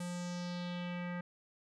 square tone with low-pass filter sweep, 176.5 Hz, F3, 19 cents sharp, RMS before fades -40 dBFS, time 0-1.21 s, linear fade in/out 5 ms, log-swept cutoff 9500 to 1800 Hz, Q 2.6, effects none

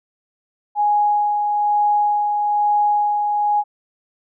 sine tone with tremolo, 830.6 Hz, G#5, in tune, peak -13 dBFS, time 0.75-3.64 s, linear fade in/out 50 ms, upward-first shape sine, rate 1.1 Hz, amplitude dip 35%, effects none

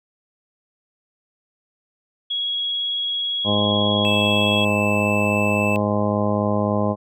sine tone with vibrato, 3322 Hz, G#7, in tune, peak -21 dBFS, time 2.3-4.65 s, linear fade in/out 10 ms, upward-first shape sine, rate 18 Hz, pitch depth 9 cents each way
harmonic tone, 103.7 Hz, G#2, 2 cents flat, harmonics 1 / 2 / 3 / 4 / 5 / 6 / 7 / 8 / 9 / 10, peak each -25 / -22 / -29 / -30 / -26 / -25 / -35 / -30 / -39 / -29 dBFS, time 3.44-6.96 s, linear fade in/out 50 ms
triangle tone, 2637 Hz, E7, in tune, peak -21 dBFS, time 4.05-5.76 s, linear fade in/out 0 ms
effects none

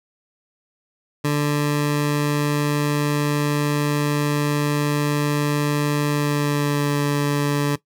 20% pulse tone with pitch glide, 146.7 to 144.6 Hz, D3 to D3, -2 to -27 cents, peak -13 dBFS, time 1.24-7.76 s, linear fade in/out 10 ms, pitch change -25 cents, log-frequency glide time 6.09-6.95 s, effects noise-tail reverb RT60 0.1 s tail -17 dB re dry

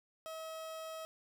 30% pulse tone, 641 Hz, E5, 49 cents flat, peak -40 dBFS, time 0.26-1.05 s, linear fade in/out 0 ms, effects none

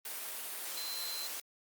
sine tone in noise, 4089 Hz, C8, 41 cents flat, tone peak -40 dBFS, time 0.77-1.27 s, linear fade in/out 2 ms, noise white, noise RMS -41 dBFS, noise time 0.05-1.4 s, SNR -2 dB, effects high-pass 400 Hz 12 dB/octave + Opus 32 kbps

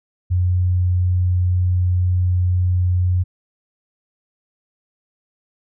sine tone, 90.2 Hz, F#2, 44 cents flat, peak -14 dBFS, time 0.3-3.24 s, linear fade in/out 20 ms, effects none

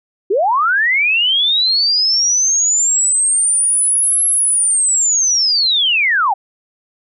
sine linear two-way sweep, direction up then down, 349.2 to 11175 to 727 Hz, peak -11 dBFS, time 0.3-6.34 s, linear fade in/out 10 ms, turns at 4.26 s, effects none

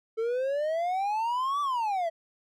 triangle exponential two-way sweep, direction up then down, 440 to 1174.7 to 643 Hz, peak -24 dBFS, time 0.17-2.1 s, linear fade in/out 20 ms, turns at 1.61 s, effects none

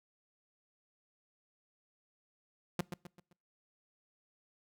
sawtooth tone with echo, 176.1 Hz, F3, 15 cents sharp, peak -26 dBFS, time 2.79-2.81 s, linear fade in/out 2 ms, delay 130 ms, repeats 4, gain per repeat -8 dB, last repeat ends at 3.33 s, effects noise-tail reverb RT60 0.4 s tail -24 dB re dry

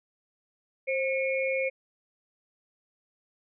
sine tone cluster, 530 / 2193 / 2407 Hz, C5 / C#7 / D7, +22 / -19 / +42 cents, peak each -27 / -32 / -34 dBFS, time 0.87-1.7 s, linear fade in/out 20 ms, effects none

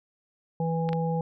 harmonic tone, 164.4 Hz, E3, 4 cents flat, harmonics 1 / 3 / 5, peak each -26 / -31 / -33 dBFS, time 0.6-1.21 s, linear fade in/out 2 ms
clicks, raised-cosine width 0.3 ms, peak -20 dBFS, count 2, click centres 0.89 / 0.931 s
effects none

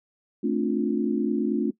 sine chord, D minor seventh, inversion second, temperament just, 220.2 / 264.3 / 293.7 / 352.4 Hz, A3 / C4 / D4 / F4, +2 / +18 / 0 / +16 cents, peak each -26 / -28 / -27 / -28 dBFS, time 0.43-1.71 s, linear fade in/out 10 ms, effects noise-tail reverb RT60 0.1 s tail -18 dB re dry

